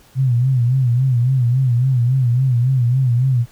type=tone with vibrato; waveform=sine; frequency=125.9 Hz; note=B2; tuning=34 cents sharp; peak=-12 dBFS; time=0.15-3.46 s; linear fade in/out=50 ms; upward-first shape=sine; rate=3.6 Hz; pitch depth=110 cents each way; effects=pink hiss -50 dBFS RMS until 3.51 s